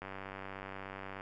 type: click train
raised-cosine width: 0.5 ms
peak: -28 dBFS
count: 116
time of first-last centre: 0.02-1.209 s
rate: 96.7 Hz
effects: none